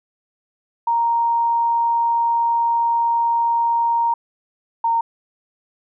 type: tone pair in turn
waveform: sine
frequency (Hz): 932.3 / 921.6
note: A#5 / A#5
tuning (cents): 0 / -20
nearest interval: unison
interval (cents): 20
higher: first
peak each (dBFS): -15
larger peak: neither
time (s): 0.87-4.14 / 4.84-5.01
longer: first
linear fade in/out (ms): 5
effects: none